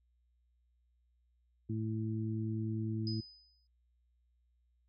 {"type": "harmonic tone", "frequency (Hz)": 110, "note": "A2", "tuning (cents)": 0, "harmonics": [1, 2, 3], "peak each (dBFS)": [-36, -39, -41], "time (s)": [1.69, 3.21], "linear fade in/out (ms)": 10}
{"type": "tone with exponential decay", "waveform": "sine", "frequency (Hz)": 5000, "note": "D#8", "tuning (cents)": 8, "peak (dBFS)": -38, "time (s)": [3.07, 3.67], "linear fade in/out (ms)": 1, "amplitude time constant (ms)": 130}
{"effects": ["noise-tail reverb RT60 0.1 s tail -22 dB re dry", "added 60 Hz sine -70 dBFS peak until 4.88 s"]}